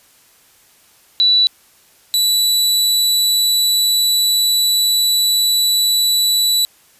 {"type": "tone pair in turn", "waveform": ["sine", "sawtooth"], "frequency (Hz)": [3951, 3951], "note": ["B7", "B7"], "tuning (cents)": [0, 0], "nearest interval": "unison", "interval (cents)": 0, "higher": "neither", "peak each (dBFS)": -9, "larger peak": "neither", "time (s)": [[1.2, 1.47], [2.14, 6.65]], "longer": "second", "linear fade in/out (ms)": 0, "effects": ["white hiss -51 dBFS RMS until 6.99 s", "resampled to 32000 Hz"]}